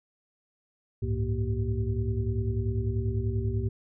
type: tone cluster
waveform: sine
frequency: 66.9 / 99.8 / 110 / 234.7 / 385.8 Hz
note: C2 / G2 / A2 / A#3 / G4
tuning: +39 / +32 / 0 / +12 / -28 cents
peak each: -32 / -31 / -29 / -38 / -36 dBFS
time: 1.02-3.69 s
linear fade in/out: 10 ms
effects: none